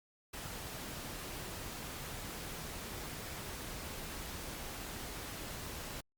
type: noise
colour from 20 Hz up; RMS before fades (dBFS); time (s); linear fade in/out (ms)
pink; -44; 0.33-6.01; 10
effects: Opus 48 kbps